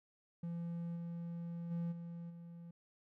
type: tone with level steps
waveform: triangle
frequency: 170 Hz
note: F3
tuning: 46 cents flat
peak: -37 / -39 / -34 / -42 / -47 dBFS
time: 0.43-2.71 s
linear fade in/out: 5 ms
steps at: 0.95 / 1.7 / 1.91 / 2.29 s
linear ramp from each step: 20 ms
effects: none